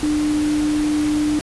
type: tone in noise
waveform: sine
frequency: 300 Hz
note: D4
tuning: 37 cents sharp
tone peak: -16 dBFS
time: 0.03-1.39 s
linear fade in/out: 0 ms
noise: pink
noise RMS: -30 dBFS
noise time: 0-1.41 s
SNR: +11 dB
effects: resampled to 24000 Hz